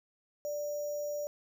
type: tone with sample-and-hold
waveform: sine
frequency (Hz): 587.3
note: D5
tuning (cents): 0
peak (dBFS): -33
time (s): 0.45-1.27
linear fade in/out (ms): 0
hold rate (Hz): 6300
effects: none